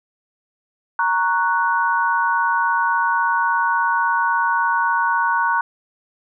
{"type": "chord", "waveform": "sine", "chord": "F# major", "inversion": "first", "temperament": "equal", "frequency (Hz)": [932.3, 1108.7, 1480], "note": ["A#5", "C#6", "F#6"], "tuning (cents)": [0, 0, 0], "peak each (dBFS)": [-19, -22, -20], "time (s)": [0.99, 5.61], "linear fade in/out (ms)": 2, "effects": []}